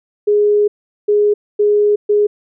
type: tone bursts at uneven times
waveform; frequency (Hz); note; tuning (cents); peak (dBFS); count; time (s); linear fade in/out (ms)
sine; 415.3; G#4; 0; -9; 4; 0.27-0.68 / 1.08-1.34 / 1.59-1.96 / 2.09-2.27; 10
effects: none